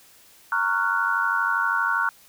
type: chord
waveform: sine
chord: Gb major seventh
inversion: first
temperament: just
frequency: 925 / 1110 / 1387.5 / 1480 Hz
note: Bb5 / Db6 / F6 / Gb6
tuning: -14 / +2 / -12 / 0 cents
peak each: -28 / -27 / -25 / -24 dBFS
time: 0.52-2.09 s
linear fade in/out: 2 ms
effects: white hiss -53 dBFS RMS until 2.28 s